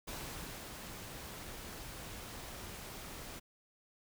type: noise with ADSR envelope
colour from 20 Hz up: pink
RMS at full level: -43 dBFS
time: 0.07-3.4 s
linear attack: 13 ms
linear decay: 560 ms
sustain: -4 dB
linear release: 19 ms
effects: none